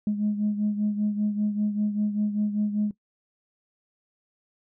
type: beating tone pair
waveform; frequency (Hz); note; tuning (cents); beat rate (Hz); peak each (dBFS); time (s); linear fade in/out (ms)
sine; 208.2 / 213.3; G#3 / G#3; +5 / +46; 5.1; -23 / -29; 0.07-2.91; 2
effects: noise-tail reverb RT60 0.1 s tail -19 dB re dry + tanh soft clip ceiling -17 dBFS